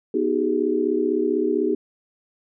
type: chord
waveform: sine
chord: G# minor seventh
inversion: first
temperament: equal with one note detuned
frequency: 246.9 / 311.1 / 379.5 / 415.3 Hz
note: B3 / D#4 / F#4 / G#4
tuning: 0 / 0 / +44 / 0 cents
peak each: -27 / -24 / -23 / -24 dBFS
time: 0.14-1.75 s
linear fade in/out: 5 ms
effects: none